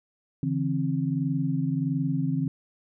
sine tone cluster, 142.6 / 164.1 / 265.5 Hz, C#3 / E3 / C4, +49 / -8 / +25 cents, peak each -28 dBFS, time 0.43-2.48 s, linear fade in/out 2 ms, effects none

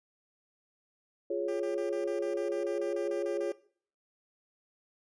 sine chord, Db major, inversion first, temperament equal, 349.2 / 415.3 / 554.4 Hz, F4 / Ab4 / Db5, 0 / 0 / 0 cents, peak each -34 dBFS, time 1.3-3.52 s, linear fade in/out 5 ms
10% pulse tone bursts, 397.7 Hz, G4, 25 cents sharp, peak -37 dBFS, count 14, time 1.48-3.524 s, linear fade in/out 5 ms, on 120 ms, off 28 ms
effects noise-tail reverb RT60 0.5 s tail -19 dB re dry + resampled to 22050 Hz

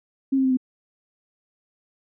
sine tone with pitch steps, 270 / 265.4 / 260.8 / 256.3 Hz, C#4 / C4 / C4 / C4, -45 / +25 / -5 / -36 cents, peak -17 dBFS, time 0.32-0.572 s, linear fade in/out 10 ms, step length 63 ms, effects none

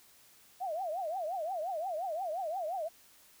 sine tone with vibrato, 690 Hz, F5, 21 cents flat, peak -33 dBFS, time 0.6-2.89 s, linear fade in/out 20 ms, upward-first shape triangle, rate 5.7 Hz, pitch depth 260 cents each way, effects white hiss -61 dBFS RMS until 3.4 s

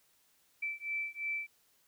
sine beating tone pair, 2324 / 2326.9 Hz, D7 / D7, -19 / -17 cents, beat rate 2.9 Hz, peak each -38 / -38 dBFS, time 0.62-1.47 s, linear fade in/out 10 ms, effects white hiss -70 dBFS RMS until 1.87 s

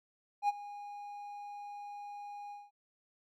triangle tone with ADSR envelope, 819 Hz, G#5, 24 cents flat, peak -23 dBFS, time 0.42-2.71 s, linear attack 66 ms, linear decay 27 ms, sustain -18 dB, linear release 200 ms, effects none

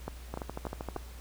two click trains, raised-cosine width 1 ms, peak -22 / -21 dBFS, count 9 / 4, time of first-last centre 0.34-0.965 / 0.08-0.962 s, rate 12.8 / 3.4 Hz, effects added 60 Hz sine -43 dBFS peak until 1.2 s + pink hiss -53 dBFS RMS until 1.2 s

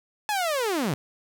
sawtooth linear sweep, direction down, 866 to 121.6 Hz, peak -20 dBFS, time 0.29-0.94 s, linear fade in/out 0 ms, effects none

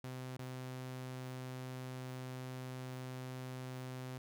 sawtooth tone with dropouts, 128.4 Hz, C3, 32 cents flat, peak -39 dBFS, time 0.04-4.18 s, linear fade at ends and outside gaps 2 ms, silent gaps 0.37-0.392 s, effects none

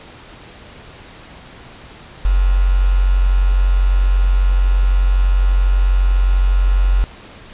sine tone with quantisation, 45.95 Hz, F#1, 11 cents flat, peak -10 dBFS, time 2.25-7.04 s, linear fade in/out 0 ms, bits 5, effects pink hiss -39 dBFS RMS until 7.53 s + resampled to 8000 Hz

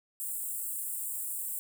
pink high-pass noise, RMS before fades -36 dBFS, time 0.2-1.59 s, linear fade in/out 0 ms, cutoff 7700 Hz, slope 96 dB/octave, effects none

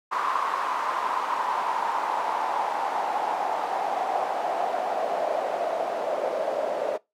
pink noise with band-pass filter sweep, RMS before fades -27 dBFS, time 0.11-6.98 s, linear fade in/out 20 ms, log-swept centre 1100 to 580 Hz, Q 5.3, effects noise-tail reverb RT60 0.2 s tail -22 dB re dry + high-pass 300 Hz 12 dB/octave

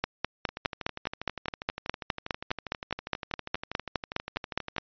two click trains, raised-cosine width 0.3 ms, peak -19 / -10 dBFS, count 54 / 24, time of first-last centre 0.49-4.764 / 0.04-4.782 s, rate 12.4 / 4.85 Hz, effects resampled to 11025 Hz

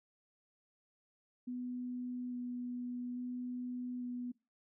sine tone with vibrato, 246.9 Hz, B3, in tune, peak -38 dBFS, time 1.47-4.32 s, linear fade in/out 10 ms, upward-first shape square, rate 0.59 Hz, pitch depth 8 cents each way, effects noise-tail reverb RT60 0.3 s tail -23 dB re dry

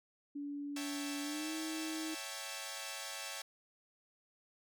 sine tone with pitch glide, 287 to 316.6 Hz, D4 to D#4, -40 to +30 cents, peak -39 dBFS, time 0.35-2.15 s, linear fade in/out 10 ms, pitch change +170 cents, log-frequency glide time 1.21-1.53 s
5% pulse chord, A dominant seventh, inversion first, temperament equal, 554.4 / 659.3 / 784 / 880 Hz, C#5 / E5 / G5 / A5, 0 / 0 / 0 / 0 cents, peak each -36 dBFS, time 0.76-3.42 s, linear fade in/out 5 ms
effects none

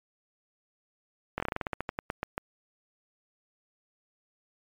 slowing click train, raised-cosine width 0.5 ms, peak -15 dBFS, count 16, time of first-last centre 1.38-2.379 s, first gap 21 ms, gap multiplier 1.15, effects MP3 96 kbps

